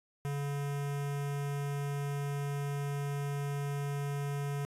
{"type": "tone with notch filter", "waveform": "square", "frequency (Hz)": 142.2, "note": "C#3", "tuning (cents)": 45, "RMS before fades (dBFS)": -35, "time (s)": [0.25, 4.65], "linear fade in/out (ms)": 0, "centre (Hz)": 4200, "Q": 1.8, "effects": ["resampled to 32000 Hz", "12-bit"]}